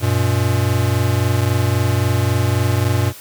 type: tone pair together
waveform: square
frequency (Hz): 95.19 / 118.9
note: F#2 / A#2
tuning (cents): +50 / +35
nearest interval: major third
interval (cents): 385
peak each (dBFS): -18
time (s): 0-3.13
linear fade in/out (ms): 50
effects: white hiss -38 dBFS RMS until 3.2 s